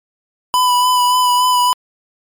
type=tone with vibrato; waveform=square; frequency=994 Hz; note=B5; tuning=11 cents sharp; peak=-11 dBFS; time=0.54-1.73 s; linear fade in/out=0 ms; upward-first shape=sine; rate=3.5 Hz; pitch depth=20 cents each way; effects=MP3 96 kbps